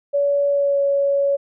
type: tone with pitch glide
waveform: sine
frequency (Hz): 568 to 560.2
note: C#5 to C#5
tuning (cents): +42 to +18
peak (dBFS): -15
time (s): 0.13-1.37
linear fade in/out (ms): 20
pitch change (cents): -24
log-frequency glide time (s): 0.48-0.8
effects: none